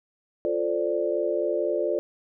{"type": "chord", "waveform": "sine", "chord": "D minor seventh", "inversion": "first", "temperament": "equal", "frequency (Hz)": [349.2, 440, 523.3, 587.3], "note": ["F4", "A4", "C5", "D5"], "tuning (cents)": [0, 0, 0, 0], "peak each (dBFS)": [-28, -29, -30, -27], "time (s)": [0.45, 1.99], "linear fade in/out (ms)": 0, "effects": []}